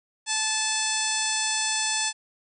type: harmonic tone with a mistuned harmonic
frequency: 872 Hz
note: A5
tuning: 16 cents flat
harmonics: 1 / 2 / 3 / 4 / 5 / 6 / 7 / 8 / 9 / 10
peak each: -33 / -33 / -33 / -33 / -33 / -33 / -33 / -33 / -33 / -33 dBFS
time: 0.26-2.13 s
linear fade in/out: 50 ms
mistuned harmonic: 8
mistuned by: +62 cents
effects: none